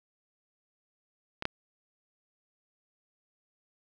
clicks, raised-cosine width 0.3 ms, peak -18 / -12 dBFS, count 2, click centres 1.424 / 1.454 s, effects none

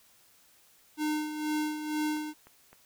square tone with tremolo, 304.3 Hz, D#4, 38 cents flat, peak -28 dBFS, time 0.97-2.34 s, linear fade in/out 50 ms, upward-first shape sine, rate 2.1 Hz, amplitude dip 60%
clicks, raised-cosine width 0.5 ms, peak -37 dBFS, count 3, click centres 2.169 / 2.47 / 2.73 s
effects white hiss -62 dBFS RMS until 2.85 s

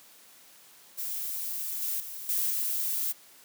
violet noise with level steps, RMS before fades -34 / -31 / -40 / -28 / -30 dBFS, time 0.97-3.13 s, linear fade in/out 20 ms, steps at 1.82 / 2 / 2.29 / 2.5 s, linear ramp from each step 2 ms, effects white hiss -55 dBFS RMS until 3.44 s + high-pass 150 Hz 12 dB/octave

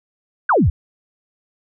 sine exponential sweep, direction down, 1638 to 61.6 Hz, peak -11 dBFS, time 0.49-0.7 s, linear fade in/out 5 ms, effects none

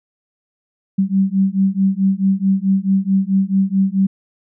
sine beating tone pair, 191 / 195.6 Hz, G3 / G3, -45 / -4 cents, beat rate 4.6 Hz, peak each -16 / -16 dBFS, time 0.98-4.07 s, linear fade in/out 10 ms, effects none

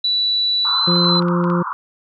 sine tone with pitch glide, 3951 to 4048 Hz, B7 to B7, 0 to +42 cents, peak -15 dBFS, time 0.04-1.2 s, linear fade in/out 5 ms, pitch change +42 cents, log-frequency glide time 0.68-0.83 s
pink band-pass noise, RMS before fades -25 dBFS, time 0.65-1.73 s, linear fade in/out 0 ms, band 930 to 1400 Hz, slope 96 dB/octave
harmonic tone, 174.61 Hz, F3, in tune, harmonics 1 / 2 / 3, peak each -16 / -22 / -26 dBFS, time 0.87-1.63 s, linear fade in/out 10 ms
clicks, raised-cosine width 0.3 ms, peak -21 dBFS, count 10, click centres 0.878 / 0.915 / 0.957 / 1.049 / 1.09 / 1.154 / 1.223 / 1.284 / 1.441 / 1.501 s
effects none

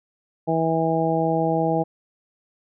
harmonic tone, 162.7 Hz, E3, 22 cents flat, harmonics 1 / 2 / 3 / 4 / 5, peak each -25 / -25 / -25 / -25 / -25 dBFS, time 0.47-1.84 s, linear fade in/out 20 ms, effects none

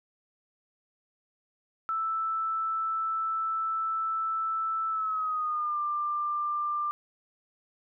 sine tone with pitch glide, 1320 to 1189.7 Hz, E6 to D6, +2 to +22 cents, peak -27 dBFS, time 1.89-6.91 s, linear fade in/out 0 ms, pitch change -180 cents, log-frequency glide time 4.89-5.79 s, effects none

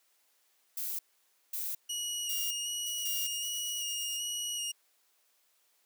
violet noise bursts, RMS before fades -36 dBFS, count 4, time 0.77-3.27 s, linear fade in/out 5 ms, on 220 ms, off 540 ms
20% pulse tone with vibrato, 2880 Hz, F#7, 47 cents flat, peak -28 dBFS, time 1.89-4.72 s, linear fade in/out 10 ms, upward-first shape square, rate 1.3 Hz, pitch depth 18 cents each way
violet noise with tremolo, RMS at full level -44 dBFS, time 2.86-4.17 s, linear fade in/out 5 ms, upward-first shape sine, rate 8.8 Hz, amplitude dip 50%
effects white hiss -71 dBFS RMS until 5.85 s + high-pass 400 Hz 12 dB/octave

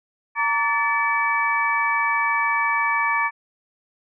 sine tone cluster, 924 / 1150 / 1753 / 2290 Hz, A#5 / D6 / A6 / D7, -16 / -37 / -7 / -44 cents, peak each -24 dBFS, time 0.35-3.31 s, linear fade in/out 50 ms, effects none

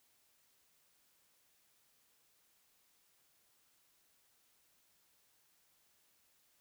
silence, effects white hiss -73 dBFS RMS until 6.6 s

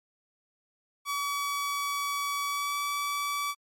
sawtooth tone with pitch glide, 1139 to 1148.9 Hz, C#6 to D6, +47 to -38 cents, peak -25 dBFS, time 1.05-3.55 s, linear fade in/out 50 ms, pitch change +15 cents, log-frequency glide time 2.46-2.77 s, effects MP3 64 kbps

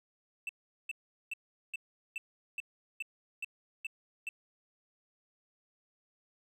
triangle tone bursts, 2658 Hz, E7, 14 cents sharp, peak -33 dBFS, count 10, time 0.47-4.29 s, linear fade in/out 2 ms, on 22 ms, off 400 ms, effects none

